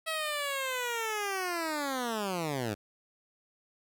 10% pulse linear sweep, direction down, 649 to 97.5 Hz, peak -23 dBFS, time 0.06-2.75 s, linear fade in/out 20 ms, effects none

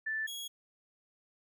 sine / sawtooth tone pair in turn, 1760 / 3322 Hz, A6 / G#7, 0 / 0 cents, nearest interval major seventh, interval 1100 cents, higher second, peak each -32 / -36 dBFS, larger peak first, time 0.06-0.27 / 0.27-0.48 s, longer neither, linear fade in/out 10 ms, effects none

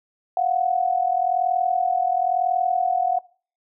sine tone pair together, 698.5 / 739.5 Hz, F5 / F#5, 0 / -1 cents, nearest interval minor second, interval 99 cents, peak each -22 / -20 dBFS, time 0.37-3.19 s, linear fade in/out 2 ms, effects noise-tail reverb RT60 0.4 s tail -21 dB re dry

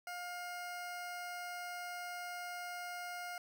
20% pulse tone, 710 Hz, F5, 28 cents sharp, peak -37 dBFS, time 0.07-3.38 s, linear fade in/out 2 ms, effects none

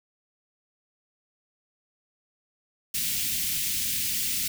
white band-stop noise, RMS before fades -28 dBFS, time 2.94-4.48 s, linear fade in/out 5 ms, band 260 to 2200 Hz, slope 24 dB/octave, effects none

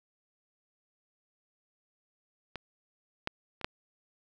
clicks, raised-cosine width 0.3 ms, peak -22 / -15 / -29 / -13 dBFS, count 4, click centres 2.557 / 3.274 / 3.613 / 3.645 s, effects none

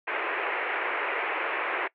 white band-pass noise, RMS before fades -30 dBFS, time 0.07-1.88 s, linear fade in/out 10 ms, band 340 to 2500 Hz, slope 48 dB/octave, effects noise-tail reverb RT60 0.1 s tail -21 dB re dry

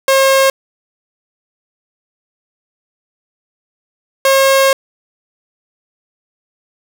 sawtooth tone pair in turn, 538 / 540.1 Hz, C5 / C#5, +48 / -45 cents, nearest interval unison, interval 7 cents, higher second, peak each -4 dBFS, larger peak neither, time 0.08-0.5 / 4.25-4.73 s, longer second, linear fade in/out 2 ms, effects none

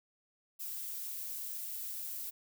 violet noise, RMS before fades -41 dBFS, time 0.59-2.31 s, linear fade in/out 20 ms, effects none

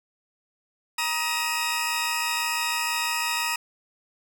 20% pulse tone cluster, 945 / 1259 / 2464 / 2584 / 5270 Hz, A#5 / D#6 / D#7 / E7 / E8, +23 / +20 / -17 / -35 / -1 cents, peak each -23 / -26 / -29 / -27 / -31 dBFS, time 0.98-3.56 s, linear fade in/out 5 ms, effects none

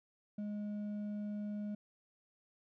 sine tone with hard clipping, 207.7 Hz, G#3, in tune, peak -39 dBFS, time 0.38-1.75 s, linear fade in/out 5 ms, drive 4 dB, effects none

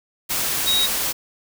sine tone in noise, 3800 Hz, A#7, 33 cents sharp, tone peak -17 dBFS, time 0.66-0.87 s, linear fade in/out 20 ms, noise white, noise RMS -23 dBFS, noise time 0.29-1.13 s, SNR +3 dB, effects none

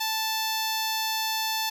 10% pulse tone with notch filter, 880 Hz, A5, in tune, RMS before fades -28 dBFS, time 0-1.7 s, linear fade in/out 10 ms, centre 2100 Hz, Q 1.5, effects none

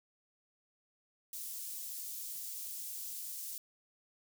white high-pass noise, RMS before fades -43 dBFS, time 1.33-3.58 s, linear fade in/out 2 ms, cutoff 6400 Hz, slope 12 dB/octave, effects none

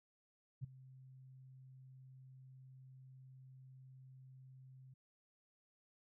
sine tone with ADSR envelope, 130.81 Hz, C3, in tune, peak -38 dBFS, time 0.61-4.94 s, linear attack 29 ms, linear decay 11 ms, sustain -18 dB, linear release 7 ms, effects none

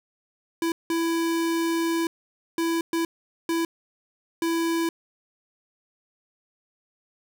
square tone bursts at uneven times, 332.1 Hz, E4, 13 cents sharp, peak -23 dBFS, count 6, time 0.62-0.72 / 0.9-2.07 / 2.58-2.81 / 2.93-3.05 / 3.49-3.65 / 4.42-4.89 s, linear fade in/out 2 ms, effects none

